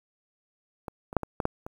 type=clicks; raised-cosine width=1 ms; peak=-21 / -24 / -7 / -18 / -14 / -10 / -23 dBFS; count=7; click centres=0.882 / 1.129 / 1.167 / 1.233 / 1.402 / 1.454 / 1.665 s; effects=8-bit

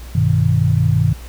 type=chord; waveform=sine; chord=G augmented; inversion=none; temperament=equal; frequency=98 / 123.47 / 155.56 Hz; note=G2 / B2 / D#3; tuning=0 / 0 / 0 cents; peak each=-16 dBFS; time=0.15-1.13 s; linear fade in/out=5 ms; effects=added 60 Hz sine -31 dBFS peak until 1.28 s + pink hiss -41 dBFS RMS until 1.28 s

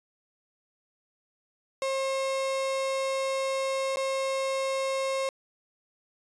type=tone with dropouts; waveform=35% pulse; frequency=536 Hz; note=C5; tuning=42 cents sharp; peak=-25 dBFS; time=1.82-5.29 s; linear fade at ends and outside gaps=1 ms; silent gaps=3.96-3.97 s; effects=resampled to 22050 Hz

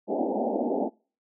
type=band-pass noise; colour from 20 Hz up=pink; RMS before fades=-27 dBFS; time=0.07-0.9 s; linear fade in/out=50 ms; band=210 to 840 Hz; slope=96 dB/octave; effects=noise-tail reverb RT60 0.4 s tail -26 dB re dry

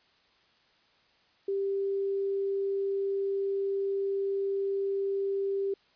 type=tone; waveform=sine; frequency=393.6 Hz; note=G4; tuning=7 cents sharp; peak=-27 dBFS; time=1.48-5.74 s; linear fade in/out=5 ms; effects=white hiss -65 dBFS RMS until 5.95 s + resampled to 11025 Hz

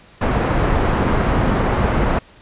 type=low-pass noise; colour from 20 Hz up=pink; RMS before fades=-17 dBFS; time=0.21-2.19 s; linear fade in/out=5 ms; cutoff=1400 Hz; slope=12 dB/octave; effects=pink hiss -47 dBFS RMS until 2.41 s + resampled to 8000 Hz

